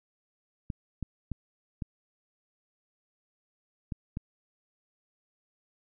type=clicks; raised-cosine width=5 ms; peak=-21 dBFS; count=6; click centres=0.702 / 1.027 / 1.317 / 1.822 / 3.922 / 4.171 s; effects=none